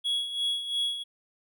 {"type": "tone with tremolo", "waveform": "triangle", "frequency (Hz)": 3343, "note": "G#7", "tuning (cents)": 11, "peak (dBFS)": -23, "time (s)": [0.04, 1.04], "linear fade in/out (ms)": 20, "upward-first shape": "sine", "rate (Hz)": 2.9, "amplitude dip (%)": 65, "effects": []}